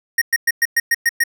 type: tone bursts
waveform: square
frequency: 1864.7 Hz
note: A#6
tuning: in tune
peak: -13 dBFS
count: 8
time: 0.18-1.238 s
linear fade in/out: 5 ms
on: 36 ms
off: 110 ms
effects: none